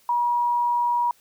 sine tone, 960 Hz, B5, 49 cents flat, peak -19 dBFS, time 0.09-1.11 s, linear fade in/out 2 ms, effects white hiss -59 dBFS RMS until 1.2 s

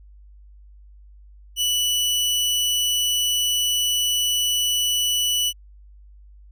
sawtooth tone, 2960 Hz, F#7, in tune, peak -16 dBFS, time 1.56-5.53 s, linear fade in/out 50 ms, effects added 50 Hz sine -44 dBFS peak until 6.51 s

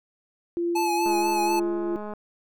sine tone with tremolo, 343.5 Hz, F4, 29 cents flat, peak -22 dBFS, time 0.57-1.96 s, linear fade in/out 0 ms, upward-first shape triangle, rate 2.2 Hz, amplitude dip 40%
square tone with vibrato, 855 Hz, A5, 50 cents flat, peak -24 dBFS, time 0.75-1.6 s, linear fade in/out 10 ms, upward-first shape sine, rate 4.1 Hz, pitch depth 37 cents each way
click train, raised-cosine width 1 ms, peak -23 dBFS, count 227, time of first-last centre 1.06-2.136 s, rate 210 Hz
effects none

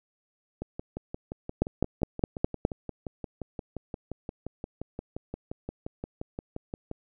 two click trains, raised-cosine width 2 ms, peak -9 / -21 dBFS, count 6 / 37, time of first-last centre 1.62-2.651 / 0.62-6.914 s, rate 4.85 / 5.72 Hz, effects none

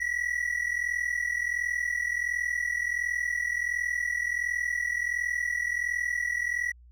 triangle tone pair together, 1917.6 / 1959 Hz, A#6 / B6, +48 / -15 cents, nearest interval unison, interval 37 cents, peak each -28 dBFS, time 0-6.72 s, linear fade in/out 10 ms, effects added 60 Hz sine -50 dBFS peak until 6.91 s

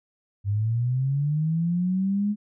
sine linear sweep, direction up, 98 to 210.7 Hz, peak -21 dBFS, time 0.44-2.36 s, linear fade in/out 50 ms, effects none

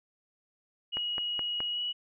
sine tone with pitch glide, 2900 to 2932 Hz, F#7 to F#7, -35 to -16 cents, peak -30 dBFS, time 0.92-1.93 s, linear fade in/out 20 ms, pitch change +19 cents, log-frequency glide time 1.72-1.8 s
click train, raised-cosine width 0.5 ms, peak -22 dBFS, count 4, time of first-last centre 0.97-1.604 s, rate 4.73 Hz
effects none

